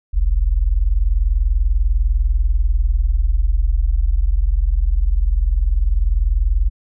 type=tone pair together; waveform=sine; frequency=40.51 / 60.7 Hz; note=E1 / B1; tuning=-29 / -29 cents; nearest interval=perfect fifth; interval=700 cents; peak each=-14 / -18 dBFS; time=0.13-6.7 s; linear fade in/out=20 ms; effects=none